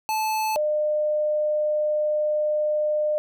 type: tone pair in turn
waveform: square / sine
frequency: 870 / 604.3 Hz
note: A5 / D5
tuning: -20 / +49 cents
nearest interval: tritone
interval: 631 cents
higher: first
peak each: -23 / -20 dBFS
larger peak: second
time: 0.09-0.56 / 0.56-3.18 s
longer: second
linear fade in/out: 0 ms
effects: none